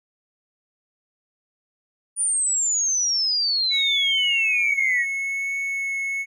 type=exponential sweep; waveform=sine; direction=down; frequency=9550 to 1864.7 Hz; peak=-19 dBFS; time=2.16-5.06 s; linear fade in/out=50 ms
type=tone with vibrato; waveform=triangle; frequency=2200 Hz; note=C#7; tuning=14 cents flat; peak=-22 dBFS; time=3.7-6.26 s; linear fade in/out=50 ms; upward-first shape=triangle; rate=1.2 Hz; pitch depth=9 cents each way
effects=none